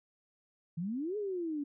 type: exponential two-way sweep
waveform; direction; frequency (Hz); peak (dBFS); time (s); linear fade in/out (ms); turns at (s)
sine; up then down; 157.2 to 430 to 280.1; -33; 0.77-1.64; 10; 1.17
effects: none